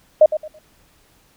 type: tone with echo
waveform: sine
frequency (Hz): 617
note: D#5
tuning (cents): -15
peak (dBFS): -5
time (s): 0.21-0.26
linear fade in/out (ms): 5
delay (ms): 110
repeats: 3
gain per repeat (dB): -12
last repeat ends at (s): 0.59
effects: pink hiss -56 dBFS RMS until 1.36 s